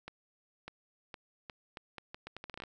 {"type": "accelerating click train", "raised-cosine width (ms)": 0.3, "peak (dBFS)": -27, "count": 16, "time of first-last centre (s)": [0.08, 2.637], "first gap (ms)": 600, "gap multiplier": 0.77, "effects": []}